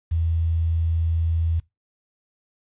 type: tone with quantisation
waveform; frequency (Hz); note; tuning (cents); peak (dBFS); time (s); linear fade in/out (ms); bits
sine; 82.41; E2; 0; -19; 0.11-1.6; 10; 8
effects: noise-tail reverb RT60 0.2 s tail -22 dB re dry + resampled to 8000 Hz